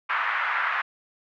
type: band-pass noise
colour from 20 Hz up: pink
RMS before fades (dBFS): -26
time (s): 0.09-0.82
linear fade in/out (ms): 10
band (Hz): 1100 to 2000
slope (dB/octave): 24
effects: none